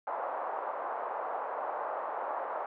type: band-pass noise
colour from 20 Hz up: pink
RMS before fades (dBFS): -36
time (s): 0.07-2.66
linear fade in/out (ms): 2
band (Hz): 610 to 1100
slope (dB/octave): 24
effects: none

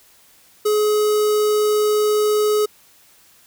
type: tone with notch filter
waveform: square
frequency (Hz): 422.7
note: G#4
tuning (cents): +31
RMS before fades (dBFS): -17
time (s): 0.65-2.66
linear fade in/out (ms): 10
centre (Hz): 2300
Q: 1
effects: white hiss -52 dBFS RMS until 3.46 s

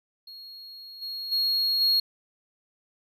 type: tone with level steps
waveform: triangle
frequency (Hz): 4297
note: C8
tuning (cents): +45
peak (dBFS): -40 / -31 / -21 / -18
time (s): 0.27-2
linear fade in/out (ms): 5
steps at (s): 1.01 / 1.31 / 1.8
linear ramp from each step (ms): 20
effects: none

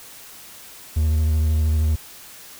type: tone with vibrato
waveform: triangle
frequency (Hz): 77.78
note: D#2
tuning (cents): 0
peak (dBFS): -14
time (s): 0.96-1.96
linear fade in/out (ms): 10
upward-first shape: sine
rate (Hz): 13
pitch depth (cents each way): 28
effects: white hiss -42 dBFS RMS until 2.59 s

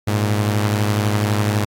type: beating tone pair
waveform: sawtooth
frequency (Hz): 103.8 / 115.8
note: G#2 / A#2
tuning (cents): 0 / -11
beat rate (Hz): 12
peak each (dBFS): -13 / -20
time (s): 0.07-1.65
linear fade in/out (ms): 10
effects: AAC 48 kbps

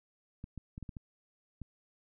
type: clicks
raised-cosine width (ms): 5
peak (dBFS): -30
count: 7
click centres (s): 0.441 / 0.577 / 0.779 / 0.827 / 0.892 / 0.968 / 1.617
effects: none

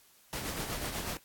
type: noise with tremolo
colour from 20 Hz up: pink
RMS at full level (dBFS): -35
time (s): 0.33-1.17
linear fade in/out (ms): 0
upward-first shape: triangle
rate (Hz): 8.1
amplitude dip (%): 50
effects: white hiss -62 dBFS RMS until 1.24 s + AAC 64 kbps

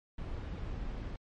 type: noise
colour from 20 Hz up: brown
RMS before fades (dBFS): -39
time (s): 0.18-1.16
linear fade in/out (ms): 2
effects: low-pass 4000 Hz 12 dB/octave + MP3 48 kbps

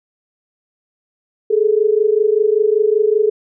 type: tone pair together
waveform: sine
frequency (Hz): 414.8 / 440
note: G#4 / A4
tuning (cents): -2 / 0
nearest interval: minor second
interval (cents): 102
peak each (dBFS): -14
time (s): 1.5-3.3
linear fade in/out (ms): 10
effects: none

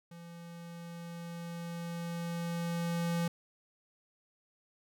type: tone with level ramp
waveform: square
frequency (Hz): 170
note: F3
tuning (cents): -46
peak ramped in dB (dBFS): -48 to -30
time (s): 0.11-3.28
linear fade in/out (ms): 5
effects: none

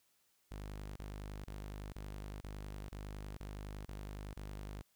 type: tone bursts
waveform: sawtooth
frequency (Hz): 50.7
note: G#1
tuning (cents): -41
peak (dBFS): -40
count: 9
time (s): 0.51-4.816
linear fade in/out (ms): 5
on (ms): 450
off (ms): 32
effects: white hiss -75 dBFS RMS until 4.95 s

